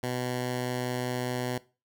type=tone; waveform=10% pulse; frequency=124.9 Hz; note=B2; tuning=20 cents sharp; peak=-21 dBFS; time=0.03-1.58 s; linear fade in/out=5 ms; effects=noise-tail reverb RT60 0.3 s tail -19 dB re dry